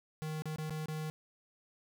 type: tone with dropouts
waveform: square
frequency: 155.56 Hz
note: D#3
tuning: in tune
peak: -37 dBFS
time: 0.22-1.1 s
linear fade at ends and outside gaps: 0 ms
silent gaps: 0.421-0.456 / 0.56-0.584 / 0.696-0.706 / 0.858-0.884 s
effects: none